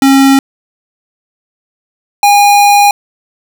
square tone pair in turn, 271.6 / 815.9 Hz, C#4 / G#5, -35 / -31 cents, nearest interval octave + perfect fifth, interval 1904 cents, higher second, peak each -4 dBFS, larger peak neither, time 0.02-0.39 / 2.23-2.91 s, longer second, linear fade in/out 2 ms, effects none

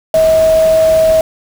sine tone in noise, 640 Hz, D#5, 49 cents sharp, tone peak -6 dBFS, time 0.14-1.21 s, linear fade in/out 2 ms, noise pink, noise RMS -24 dBFS, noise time 0.14-1.21 s, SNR +15 dB, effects none

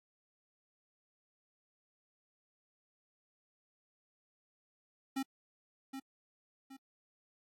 square tone with echo, 268.5 Hz, C4, 45 cents sharp, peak -34 dBFS, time 5.16-5.23 s, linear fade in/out 10 ms, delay 770 ms, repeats 2, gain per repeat -8 dB, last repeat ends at 6.77 s, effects AAC 48 kbps

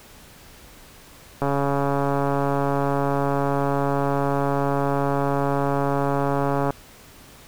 click train, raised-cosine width 1 ms, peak -9 dBFS, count 741, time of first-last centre 1.42-6.706 s, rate 140 Hz, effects pink hiss -47 dBFS RMS until 7.47 s

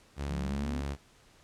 sawtooth tone with pitch glide, 70.7 to 70.17 Hz, C#2 to C#2, +35 to +22 cents, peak -29 dBFS, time 0.16-0.97 s, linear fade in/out 50 ms, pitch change -13 cents, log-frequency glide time 0.32-0.47 s
sine exponential sweep, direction up, 162.1 to 261.6 Hz, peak -35 dBFS, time 0.27-0.83 s, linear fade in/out 50 ms
effects pink hiss -61 dBFS RMS until 1.43 s + low-pass 9000 Hz 12 dB/octave

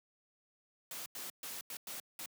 white noise bursts at uneven times, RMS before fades -44 dBFS, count 6, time 0.91-1.06 / 1.15-1.3 / 1.43-1.61 / 1.7-1.77 / 1.87-2 / 2.19-2.26 s, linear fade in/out 2 ms, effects high-pass 150 Hz 12 dB/octave

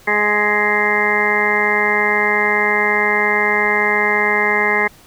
harmonic tone, 208.8 Hz, G#3, 10 cents sharp, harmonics 1 / 2 / 3 / 4 / 5 / 6 / 8 / 9 / 10, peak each -28 / -21 / -28 / -22 / -24 / -28 / -22 / -21 / -17 dBFS, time 0.07-4.88 s, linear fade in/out 10 ms, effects pink hiss -46 dBFS RMS until 5.06 s

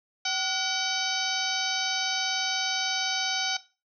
harmonic tone with a mistuned harmonic, 763 Hz, G5, 47 cents flat, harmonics 1 / 2 / 3 / 4 / 5 / 6 / 7 / 8, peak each -34 / -34 / -34 / -34 / -34 / -34 / -34 / -34 dBFS, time 0.25-3.57 s, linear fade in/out 5 ms, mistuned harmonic 2, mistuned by -86 cents, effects noise-tail reverb RT60 0.3 s tail -17 dB re dry

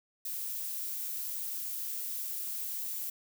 violet noise, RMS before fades -37 dBFS, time 0.25-3.1 s, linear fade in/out 5 ms, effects none

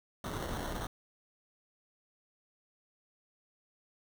pink noise with sample-and-hold, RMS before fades -38 dBFS, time 0.24-0.87 s, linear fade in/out 2 ms, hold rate 2450 Hz, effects none

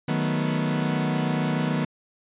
40% pulse chord, B dominant seventh, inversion first, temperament equal, 155.56 / 185 / 220 / 246.9 Hz, D#3 / F#3 / A3 / B3, 0 / 0 / 0 / 0 cents, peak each -25 / -29 / -31 / -27 dBFS, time 0.08-1.85 s, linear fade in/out 5 ms, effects resampled to 8000 Hz

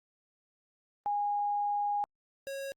sine / square tone pair in turn, 821 / 548.2 Hz, G#5 / C#5, -20 / -19 cents, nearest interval perfect fifth, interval 699 cents, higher first, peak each -28 / -37 dBFS, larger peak first, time 1.06-2.04 / 2.47-2.72 s, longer first, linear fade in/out 0 ms, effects Opus 32 kbps

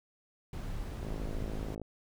brown noise, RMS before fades -38 dBFS, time 0.53-1.75 s, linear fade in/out 2 ms
click train, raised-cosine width 2 ms, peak -28 dBFS, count 43, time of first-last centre 1.03-1.817 s, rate 53.4 Hz
effects none

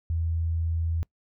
sine tone, 82.41 Hz, E2, in tune, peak -24 dBFS, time 0.1-1.03 s, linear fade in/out 0 ms, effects noise-tail reverb RT60 0.1 s tail -24 dB re dry

